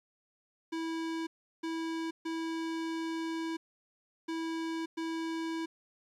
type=tone bursts at uneven times; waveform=square; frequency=326.7 Hz; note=E4; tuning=15 cents flat; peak=-34 dBFS; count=5; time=0.72-1.27 / 1.63-2.11 / 2.25-3.57 / 4.28-4.86 / 4.97-5.66 s; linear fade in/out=10 ms; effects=low-pass 6000 Hz 12 dB/octave + 11-bit